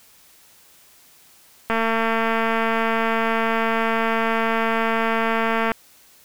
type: click train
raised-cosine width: 0.5 ms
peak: -7 dBFS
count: 909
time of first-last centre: 1.7-5.718 s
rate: 226 Hz
effects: white hiss -52 dBFS RMS until 6.24 s